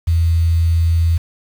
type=tone with quantisation; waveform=sine; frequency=83.2 Hz; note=E2; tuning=17 cents sharp; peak=-11 dBFS; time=0.07-1.18 s; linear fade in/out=10 ms; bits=6; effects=none